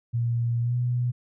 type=tone with pitch glide; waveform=sine; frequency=118 to 122.66 Hz; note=A#2 to B2; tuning=+22 to -11 cents; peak=-22 dBFS; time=0.13-1.12 s; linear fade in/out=20 ms; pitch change=+67 cents; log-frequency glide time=0.61-0.75 s; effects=none